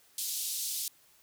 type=band-pass noise; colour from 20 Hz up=white; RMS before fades=-35 dBFS; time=0.18-0.88 s; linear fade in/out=2 ms; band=3600 to 14000 Hz; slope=24 dB/octave; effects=white hiss -63 dBFS RMS until 1.22 s